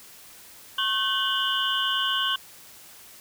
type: tone cluster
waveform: sine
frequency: 1090 / 1532 / 2901 / 3112 / 3445 Hz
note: C#6 / G6 / F#7 / G7 / A7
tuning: -29 / -40 / -35 / -13 / -37 cents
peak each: -29 / -29 / -28 / -28 / -33 dBFS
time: 0.78-2.36 s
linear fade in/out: 5 ms
effects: white hiss -48 dBFS RMS until 3.2 s